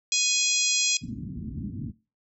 harmonic tone, 830.6 Hz, G#5, in tune, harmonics 3 / 4 / 5 / 6 / 7 / 8 / 9, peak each -29 / -29 / -29 / -29 / -29 / -29 / -29 dBFS, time 0.12-0.97 s, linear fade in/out 2 ms
white low-pass noise, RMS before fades -34 dBFS, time 1.01-1.92 s, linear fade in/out 20 ms, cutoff 270 Hz, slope 48 dB/octave
effects noise-tail reverb RT60 0.3 s tail -19 dB re dry + high-pass 60 Hz 12 dB/octave

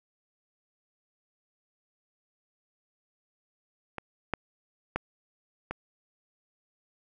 clicks, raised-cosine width 0.5 ms, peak -20 / -12 / -13 / -18 dBFS, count 4, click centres 3.983 / 4.337 / 4.96 / 5.71 s, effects none

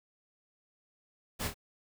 pink noise with echo, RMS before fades -35 dBFS, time 1.39-1.49 s, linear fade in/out 20 ms, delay 27 ms, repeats 2, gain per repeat -6 dB, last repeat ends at 1.544 s, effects none

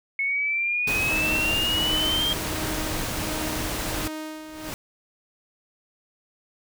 sine exponential sweep, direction up, 2192 to 3216 Hz, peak -22 dBFS, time 0.19-2.33 s, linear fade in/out 2 ms
pink noise, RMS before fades -29 dBFS, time 0.87-4.08 s, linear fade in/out 5 ms
sawtooth tone with tremolo, 311.1 Hz, D#4, in tune, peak -27 dBFS, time 1.1-4.7 s, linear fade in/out 2 ms, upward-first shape sine, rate 1.4 Hz, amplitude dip 55%
pink noise with exponential growth, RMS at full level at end -31 dBFS, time 4.3-4.74 s, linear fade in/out 0 ms, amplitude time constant 95 ms
effects none

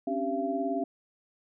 sine tone cluster, 268 / 286.5 / 388.9 / 679 Hz, C4 / D4 / G4 / F5, +42 / -43 / -14 / -49 cents, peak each -33 / -34 / -35 / -31 dBFS, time 0.07-0.84 s, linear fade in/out 5 ms, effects none

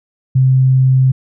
sine tone, 130.81 Hz, C3, in tune, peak -7 dBFS, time 0.35-1.12 s, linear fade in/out 10 ms, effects none

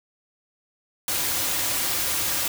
white noise with comb filter, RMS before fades -25 dBFS, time 1.08-2.48 s, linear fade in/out 2 ms, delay 4.6 ms, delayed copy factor -0.5, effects none

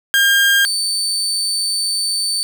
30% pulse tone pair in turn, 1608 / 4548 Hz, G6 / C#8, +44 / +44 cents, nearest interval octave + tritone, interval 1800 cents, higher second, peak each -8 / -14 dBFS, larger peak first, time 0.14-0.65 / 0.65-2.43 s, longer second, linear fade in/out 0 ms, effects 7-bit

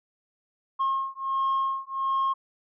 sine beating tone pair, 1076 / 1077.4 Hz, C6 / C#6, +48 / -50 cents, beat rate 1.4 Hz, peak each -26 dBFS, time 0.79-2.34 s, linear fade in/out 20 ms, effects tanh soft clip ceiling -20 dBFS

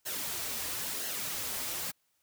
white noise with flanger, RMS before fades -36 dBFS, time 0.05-1.92 s, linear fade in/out 20 ms, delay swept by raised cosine 0.83 to 6.03 ms, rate 0.99 Hz, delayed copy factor -0.55, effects white hiss -75 dBFS RMS until 2.22 s

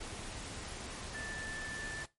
sine tone in noise, 1760 Hz, A6, in tune, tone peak -41 dBFS, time 1.14-2.04 s, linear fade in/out 10 ms, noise pink, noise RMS -44 dBFS, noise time 0-2.06 s, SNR 0 dB, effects noise-tail reverb RT60 0.2 s tail -17 dB re dry + MP3 48 kbps

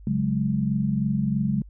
sine chord, C# suspended fourth, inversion none, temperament just, 138.59 / 184.79 / 207.9 Hz, C#3 / F#3 / G#3, 0 / -2 / +2 cents, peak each -26 / -27 / -24 dBFS, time 0.07-1.62 s, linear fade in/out 2 ms, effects added 50 Hz sine -42 dBFS peak until 1.69 s

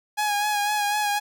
sawtooth tone with vibrato, 830.6 Hz, G#5, in tune, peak -18 dBFS, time 0.17-1.2 s, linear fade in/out 20 ms, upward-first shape sine, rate 4 Hz, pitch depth 31 cents each way, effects none

